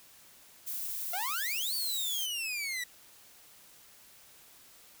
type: noise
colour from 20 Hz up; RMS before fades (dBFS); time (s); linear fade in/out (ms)
violet; -37; 0.66-2.27; 20
type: exponential two-way sweep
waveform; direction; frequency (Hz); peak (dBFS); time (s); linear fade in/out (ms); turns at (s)
sawtooth; up then down; 684 to 4594 to 1927; -30; 1.13-2.84; 5; 1.74
effects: white hiss -57 dBFS RMS until 5 s